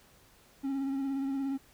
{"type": "tone with vibrato", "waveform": "triangle", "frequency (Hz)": 272.4, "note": "C#4", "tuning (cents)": -30, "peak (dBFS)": -28, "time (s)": [0.63, 1.58], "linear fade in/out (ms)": 20, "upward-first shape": "triangle", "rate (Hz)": 17, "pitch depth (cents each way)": 39, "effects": ["pink hiss -61 dBFS RMS until 1.73 s"]}